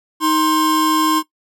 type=tone pair together; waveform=square; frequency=313.8 / 1053.9 Hz; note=D#4 / C6; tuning=+15 / +12 cents; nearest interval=octave + major sixth; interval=2097 cents; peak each=-17 dBFS; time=0.2-1.23 s; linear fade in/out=50 ms; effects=noise-tail reverb RT60 0.1 s tail -17 dB re dry